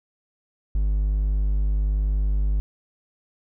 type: tone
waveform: triangle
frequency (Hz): 50.6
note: G#1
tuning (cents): -44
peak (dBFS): -17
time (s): 0.75-2.6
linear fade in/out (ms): 0
effects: none